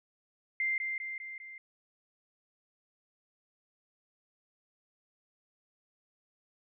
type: tone with echo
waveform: sine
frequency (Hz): 2093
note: C7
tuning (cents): 0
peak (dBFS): -28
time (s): 0.6-0.78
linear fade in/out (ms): 2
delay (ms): 200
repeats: 4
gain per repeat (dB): -4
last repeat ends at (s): 1.58
effects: none